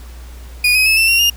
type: tone with pitch steps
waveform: 35% pulse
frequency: 2458 / 2527 / 2598 / 2671 / 2746 / 2824 Hz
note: D#7 / D#7 / E7 / E7 / F7 / F7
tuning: -22 / +26 / -26 / +22 / -30 / +19 cents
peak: -8 dBFS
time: 0.64-1.3 s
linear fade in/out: 5 ms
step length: 110 ms
effects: added 60 Hz sine -31 dBFS peak until 1.36 s + pink hiss -43 dBFS RMS until 1.36 s